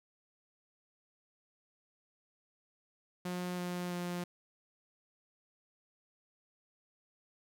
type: tone with pitch steps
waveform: sawtooth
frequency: 179.3 / 177.86 / 176.42 Hz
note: F3 / F3 / F3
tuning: +46 / +32 / +18 cents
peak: -32 dBFS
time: 3.25-4.24 s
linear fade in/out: 5 ms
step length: 330 ms
effects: none